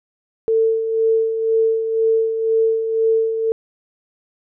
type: tone with tremolo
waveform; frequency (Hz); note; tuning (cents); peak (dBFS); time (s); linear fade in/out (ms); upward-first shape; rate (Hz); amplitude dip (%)
sine; 447.7; A4; +30; -12; 0.48-3.52; 0; sine; 2; 55
effects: none